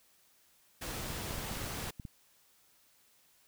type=noise; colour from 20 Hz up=pink; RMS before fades=-40 dBFS; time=0.81-1.91 s; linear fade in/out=10 ms
type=clicks; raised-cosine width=5 ms; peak=-30 dBFS; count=11; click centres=1.104 / 1.309 / 1.341 / 1.381 / 1.514 / 1.573 / 1.642 / 1.841 / 1.874 / 1.998 / 2.052 s
effects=white hiss -67 dBFS RMS until 3.47 s